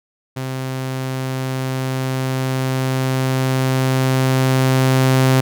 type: tone with level ramp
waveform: sawtooth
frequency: 131 Hz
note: C3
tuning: 2 cents sharp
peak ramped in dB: -19 to -7 dBFS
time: 0.36-5.41 s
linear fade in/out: 10 ms
effects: none